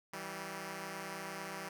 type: tone pair together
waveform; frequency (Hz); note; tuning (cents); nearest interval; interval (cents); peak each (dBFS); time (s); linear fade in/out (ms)
5% pulse; 162.6 / 193.71; E3 / G3; -23 / -20; minor third; 303; -34 / -32; 0.13-1.69; 5
effects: none